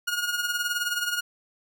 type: tone with tremolo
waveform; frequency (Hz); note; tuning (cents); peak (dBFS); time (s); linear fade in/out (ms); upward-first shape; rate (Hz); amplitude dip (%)
sawtooth; 1435; F6; +47; -19; 0.07-1.21; 10; triangle; 19; 70
effects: none